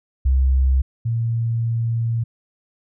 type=tone pair in turn; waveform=sine; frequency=65.7 / 115.45 Hz; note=C2 / A#2; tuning=+8 / -16 cents; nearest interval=minor seventh; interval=976 cents; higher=second; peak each=-13 / -18 dBFS; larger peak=first; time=0.25-0.82 / 1.05-2.24 s; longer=second; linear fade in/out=10 ms; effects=none